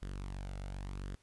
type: tone with flanger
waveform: sawtooth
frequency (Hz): 47.62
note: G1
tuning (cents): -49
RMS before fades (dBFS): -42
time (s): 0.02-1.15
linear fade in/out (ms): 0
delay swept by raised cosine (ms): 0.6 to 1.45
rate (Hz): 0.89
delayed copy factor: +0.5
effects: pink hiss -70 dBFS RMS until 1.22 s + resampled to 24000 Hz